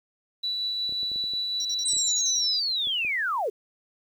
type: tone with tremolo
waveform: sine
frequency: 3951 Hz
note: B7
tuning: in tune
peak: -25 dBFS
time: 0.43-2.6 s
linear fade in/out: 10 ms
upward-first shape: triangle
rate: 5.5 Hz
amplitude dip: 25%
type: clicks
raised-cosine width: 2 ms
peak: -33 dBFS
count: 11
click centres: 0.893 / 0.924 / 1.031 / 1.117 / 1.16 / 1.24 / 1.336 / 1.934 / 1.966 / 2.872 / 3.049 s
type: tone bursts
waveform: triangle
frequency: 5670 Hz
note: F8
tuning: 25 cents sharp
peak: -29 dBFS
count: 9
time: 1.6-2.401 s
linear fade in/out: 2 ms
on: 49 ms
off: 45 ms
type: linear sweep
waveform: sine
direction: down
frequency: 8270 to 370.8 Hz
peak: -24 dBFS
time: 1.85-3.5 s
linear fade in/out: 10 ms
effects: 9-bit